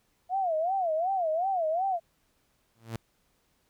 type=tone with vibrato; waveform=sine; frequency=698.5 Hz; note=F5; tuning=in tune; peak=-25 dBFS; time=0.29-2 s; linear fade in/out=50 ms; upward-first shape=sine; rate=2.7 Hz; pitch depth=200 cents each way
type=tone with exponential growth; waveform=sawtooth; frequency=114 Hz; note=A#2; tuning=38 cents flat; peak=-26 dBFS; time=2.75-2.96 s; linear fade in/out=0 ms; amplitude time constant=44 ms
effects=pink hiss -71 dBFS RMS until 3.69 s